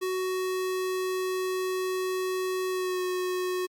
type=tone with pitch glide; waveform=square; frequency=372 to 365.6 Hz; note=F#4 to F#4; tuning=+9 to -21 cents; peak=-28 dBFS; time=0.01-3.67 s; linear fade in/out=20 ms; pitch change=-30 cents; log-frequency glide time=2.7-3.01 s; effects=Opus 48 kbps